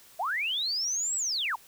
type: linear two-way sweep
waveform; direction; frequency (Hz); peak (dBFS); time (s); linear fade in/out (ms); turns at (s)
sine; up then down; 618 to 7902 to 752; -27; 0.19-1.56; 10; 1.16
effects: white hiss -55 dBFS RMS until 1.67 s